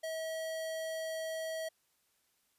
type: tone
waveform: square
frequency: 643 Hz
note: E5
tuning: 43 cents flat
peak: -37 dBFS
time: 0.03-1.69 s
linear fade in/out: 10 ms
effects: white hiss -75 dBFS RMS until 2.58 s + resampled to 32000 Hz